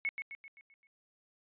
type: tone with echo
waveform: sine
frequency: 2200 Hz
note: C#7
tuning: 14 cents flat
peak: -30 dBFS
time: 0.05-0.09 s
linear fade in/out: 0 ms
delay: 130 ms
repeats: 6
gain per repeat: -6 dB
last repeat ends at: 0.87 s
effects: resampled to 8000 Hz